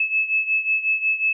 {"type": "beating tone pair", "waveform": "sine", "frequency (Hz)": [2600, 2605.5], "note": ["E7", "E7"], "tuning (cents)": [-24, -21], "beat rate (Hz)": 5.5, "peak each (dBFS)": [-20, -24], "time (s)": [0, 1.33], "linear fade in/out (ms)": 5, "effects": []}